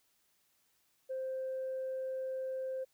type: tone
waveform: sine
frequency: 523.3 Hz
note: C5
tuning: in tune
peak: -34 dBFS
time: 1.09-2.85 s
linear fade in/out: 20 ms
effects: tanh soft clip ceiling -32 dBFS + white hiss -74 dBFS RMS until 2.93 s